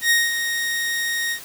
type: tone with ADSR envelope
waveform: sawtooth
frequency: 1866 Hz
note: A#6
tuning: 1 cent sharp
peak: -10 dBFS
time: 0.01-1.4 s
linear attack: 94 ms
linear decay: 200 ms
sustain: -8 dB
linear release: 81 ms
effects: white hiss -39 dBFS RMS until 1.44 s